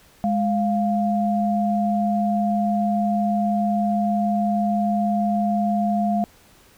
sine tone pair together, 207.7 / 698.6 Hz, G#3 / F5, 0 / 0 cents, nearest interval octave + major sixth, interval 2100 cents, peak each -20 / -22 dBFS, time 0.24-6.24 s, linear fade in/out 0 ms, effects pink hiss -53 dBFS RMS until 6.77 s

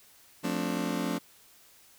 35% pulse chord, D minor seventh, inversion first, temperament just, 176.2 / 220.2 / 264.3 / 293.7 Hz, F3 / A3 / C4 / D4, +16 / +2 / +18 / 0 cents, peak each -33 dBFS, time 0.43-1.19 s, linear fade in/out 20 ms, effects white hiss -58 dBFS RMS until 1.98 s

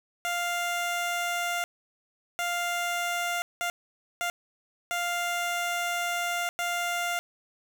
15% pulse tone bursts at uneven times, 698.5 Hz, F5, in tune, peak -21 dBFS, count 6, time 0.25-1.64 / 2.39-3.42 / 3.61-3.7 / 4.21-4.3 / 4.91-6.49 / 6.59-7.19 s, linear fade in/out 0 ms, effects none

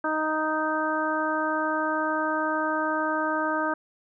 harmonic tone, 311.1 Hz, D#4, in tune, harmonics 1 / 2 / 3 / 4 / 5, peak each -30 / -30 / -30 / -30 / -30 dBFS, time 0.04-3.74 s, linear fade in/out 5 ms, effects none

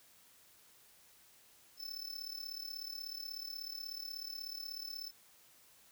square tone with amplitude modulation, 5274 Hz, E8, in tune, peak -39 dBFS, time 1.77-5.12 s, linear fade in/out 50 ms, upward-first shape sine, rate 36.4 Hz, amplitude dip 80%, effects white hiss -64 dBFS RMS until 5.91 s

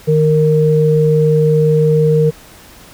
sine tone pair together, 154.5 / 463 Hz, D#3 / A#4, -12 / -12 cents, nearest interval octave + perfect fifth, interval 1900 cents, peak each -11 dBFS, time 0.07-2.31 s, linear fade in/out 20 ms, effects pink hiss -40 dBFS RMS until 2.93 s

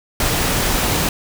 pink noise, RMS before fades -18 dBFS, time 0.2-1.09 s, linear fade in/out 2 ms, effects none

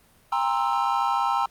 triangle chord, C dominant seventh, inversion second, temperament equal with one note detuned, 800.9 / 932.3 / 1046.5 / 1318.5 Hz, G5 / Bb5 / C6 / E6, +37 / 0 / 0 / 0 cents, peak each -24 / -24 / -26 / -26 dBFS, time 0.32-1.46 s, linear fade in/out 5 ms, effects pink hiss -58 dBFS RMS until 1.5 s + Opus 32 kbps

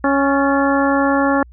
harmonic tone with a mistuned harmonic, 276.9 Hz, C#4, 2 cents flat, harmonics 1 / 2 / 3 / 4 / 5 / 6, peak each -16 / -19 / -21 / -22 / -23 / -24 dBFS, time 0.04-1.43 s, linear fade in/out 2 ms, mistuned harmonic 6, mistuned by +67 cents, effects added 60 Hz sine -39 dBFS peak until 1.52 s

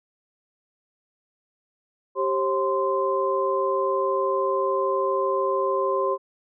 sine tone cluster, 390.1 / 537 / 1038 Hz, G4 / C5 / C6, -8 / +45 / -14 cents, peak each -25 dBFS, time 2.15-6.18 s, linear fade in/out 50 ms, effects none

